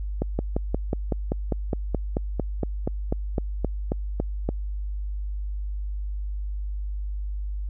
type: slowing click train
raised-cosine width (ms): 2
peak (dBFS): -11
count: 20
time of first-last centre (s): 0.22-4.49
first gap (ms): 170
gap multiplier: 1.03
effects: added 50 Hz sine -27 dBFS peak until 7.69 s